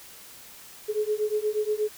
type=beating tone pair; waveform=sine; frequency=420.6 / 429 Hz; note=G#4 / A4; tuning=+22 / -44 cents; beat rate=8.4 Hz; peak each=-27 dBFS; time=0.88-1.89 s; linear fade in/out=20 ms; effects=white hiss -47 dBFS RMS until 1.97 s